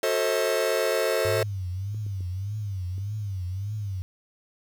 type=chord; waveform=45% pulse; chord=F# diminished seventh; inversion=none; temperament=just; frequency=370 / 444 / 532.8 / 639.4 Hz; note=F#4 / A4 / C5 / Eb5; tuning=0 / +16 / +31 / +47 cents; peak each=-32 / -27 / -27 / -28 dBFS; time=0.03-1.43 s; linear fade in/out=2 ms
type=tone with vibrato; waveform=sine; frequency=98 Hz; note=G2; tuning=in tune; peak=-28 dBFS; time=1.25-4.02 s; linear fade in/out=0 ms; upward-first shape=triangle; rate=1.7 Hz; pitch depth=180 cents each way
type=clicks; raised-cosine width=3 ms; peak=-33 dBFS; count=4; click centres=1.946 / 2.065 / 2.207 / 2.981 s
effects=9-bit